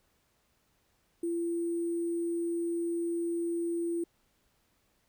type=tone with sample-and-hold; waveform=sine; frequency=340 Hz; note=F4; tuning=46 cents flat; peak=-29 dBFS; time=1.23-4.04 s; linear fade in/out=5 ms; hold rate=8820 Hz; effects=pink hiss -72 dBFS RMS until 5.08 s